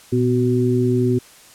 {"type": "tone cluster", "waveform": "sine", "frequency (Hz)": [119.6, 250.8, 372.9], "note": ["A#2", "B3", "F#4"], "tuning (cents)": [45, 27, 14], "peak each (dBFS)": -19, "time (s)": [0.12, 1.19], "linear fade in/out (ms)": 10, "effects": ["white hiss -46 dBFS RMS until 1.54 s", "low-pass 11000 Hz 12 dB/octave"]}